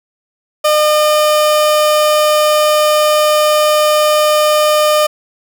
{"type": "tone", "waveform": "30% pulse", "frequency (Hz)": 606, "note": "D#5", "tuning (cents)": -46, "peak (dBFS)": -6, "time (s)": [0.64, 5.07], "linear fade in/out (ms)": 10, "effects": ["8-bit"]}